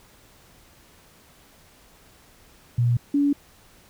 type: tone pair in turn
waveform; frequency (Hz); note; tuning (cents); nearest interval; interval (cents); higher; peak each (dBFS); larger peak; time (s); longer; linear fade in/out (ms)
sine; 120 / 285.4; B2 / D4; -49 / -49; octave + minor third; 1500; second; -17; neither; 2.78-2.97 / 3.14-3.33; neither; 5
effects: pink hiss -54 dBFS RMS until 3.89 s